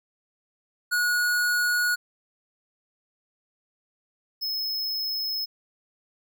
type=tone pair in turn; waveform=square; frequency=1454 / 5181 Hz; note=F#6 / E8; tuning=-31 / -31 cents; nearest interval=octave + minor seventh; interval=2200 cents; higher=second; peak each=-22 / -27 dBFS; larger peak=first; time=0.91-1.96 / 4.41-5.46 s; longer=neither; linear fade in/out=20 ms; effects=none